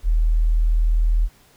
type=tone; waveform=sine; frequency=40.06 Hz; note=E1; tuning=49 cents flat; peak=-14 dBFS; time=0.03-1.29 s; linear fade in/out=50 ms; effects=pink hiss -54 dBFS RMS until 1.56 s